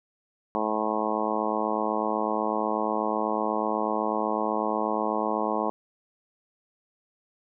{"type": "harmonic tone", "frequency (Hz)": 108.1, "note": "A2", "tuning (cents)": -30, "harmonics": [2, 3, 4, 5, 6, 7, 8, 9, 10], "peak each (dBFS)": [-33, -33, -33, -33, -33, -33, -33, -33, -33], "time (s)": [0.55, 5.7], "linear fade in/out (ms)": 0, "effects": []}